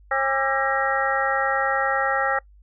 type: harmonic tone with a mistuned harmonic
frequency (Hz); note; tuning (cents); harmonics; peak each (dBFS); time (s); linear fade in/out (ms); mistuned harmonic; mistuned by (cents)
270; C#4; -45; 2 / 3 / 4 / 5 / 6 / 7; -26 / -25 / -33 / -25 / -31 / -26; 0.11-2.39; 5; 4; +150
effects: noise-tail reverb RT60 0.1 s tail -24 dB re dry + added 50 Hz sine -48 dBFS peak until 2.62 s